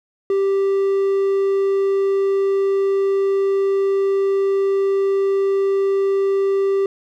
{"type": "tone", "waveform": "triangle", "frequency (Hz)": 392, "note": "G4", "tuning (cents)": 0, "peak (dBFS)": -13, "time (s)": [0.3, 6.86], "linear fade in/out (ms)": 2, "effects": []}